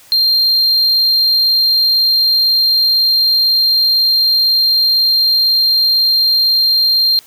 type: tone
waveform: triangle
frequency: 4186 Hz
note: C8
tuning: in tune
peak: -8 dBFS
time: 0.12-7.19 s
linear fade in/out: 0 ms
effects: white hiss -44 dBFS RMS until 7.26 s